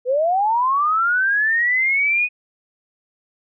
sine linear sweep, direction up, 479.3 to 2500 Hz, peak -15 dBFS, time 0.05-2.29 s, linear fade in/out 50 ms, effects none

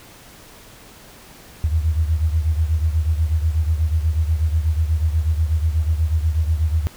sine beating tone pair, 77.5 / 85.7 Hz, D#2 / F2, -6 / -32 cents, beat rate 8.2 Hz, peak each -17 / -22 dBFS, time 1.64-6.87 s, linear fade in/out 0 ms, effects pink hiss -44 dBFS RMS until 6.96 s

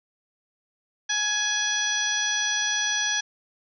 harmonic tone with a mistuned harmonic, 837 Hz, G#5, 13 cents sharp, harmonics 1 / 2 / 3 / 4 / 5 / 6 / 7, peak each -37 / -27 / -37 / -29 / -37 / -37 / -27 dBFS, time 1.09-3.21 s, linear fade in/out 10 ms, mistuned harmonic 6, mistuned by -52 cents, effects none

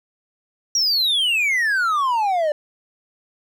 triangle exponential sweep, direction down, 5770 to 582 Hz, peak -15 dBFS, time 0.75-2.52 s, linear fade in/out 2 ms, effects none

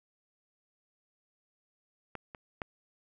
clicks, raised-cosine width 0.5 ms, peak -24 / -29 / -20 dBFS, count 3, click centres 2.153 / 2.348 / 2.618 s, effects none

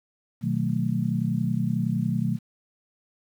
sine chord, B dominant seventh, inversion none, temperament just, 123.47 / 154.34 / 185.21 / 222.2 Hz, B2 / D#3 / F#3 / A3, 0 / -14 / +2 / +17 cents, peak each -28 dBFS, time 0.41-2.39 s, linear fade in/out 50 ms, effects 9-bit

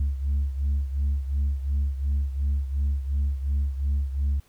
sine beating tone pair, 69.3 / 72.1 Hz, C#2 / D2, 0 / -31 cents, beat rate 2.8 Hz, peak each -22 / -27 dBFS, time 0-4.4 s, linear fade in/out 5 ms, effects tanh soft clip ceiling -19 dBFS + pink hiss -61 dBFS RMS until 4.48 s

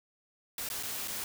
white noise with dropouts, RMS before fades -37 dBFS, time 0.58-1.24 s, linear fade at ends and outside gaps 2 ms, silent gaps 0.689-0.7 / 0.828-0.832 / 1.076-1.08 s, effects none

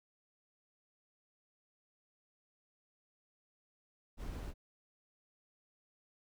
brown noise, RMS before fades -42 dBFS, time 4.17-4.54 s, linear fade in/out 50 ms, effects none

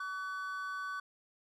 triangle tone pair together, 1141 / 1500 Hz, C#6 / F#6, +50 / +23 cents, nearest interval perfect fourth, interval 473 cents, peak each -38 / -38 dBFS, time 0-1 s, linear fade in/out 5 ms, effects none

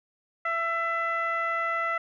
15% pulse tone with low-pass filter, 668 Hz, E5, 23 cents sharp, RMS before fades -28 dBFS, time 0.45-1.98 s, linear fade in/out 5 ms, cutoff 1700 Hz, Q 7, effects none

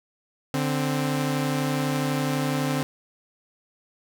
sawtooth tone pair together, 146.82 / 261.6 Hz, D3 / C4, 0 / 0 cents, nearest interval minor seventh, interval 1000 cents, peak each -22 dBFS, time 0.54-2.83 s, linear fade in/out 0 ms, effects none

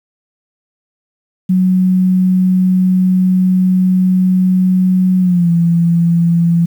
sine tone with pitch glide, 185 to 169.65 Hz, F#3 to F3, 0 to -50 cents, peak -8 dBFS, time 1.49-6.66 s, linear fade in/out 10 ms, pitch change -150 cents, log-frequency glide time 5.2-5.5 s, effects 7-bit

